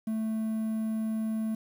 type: tone with quantisation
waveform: triangle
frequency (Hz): 220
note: A3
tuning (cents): 0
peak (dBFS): -26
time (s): 0.07-1.55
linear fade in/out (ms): 5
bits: 9
effects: none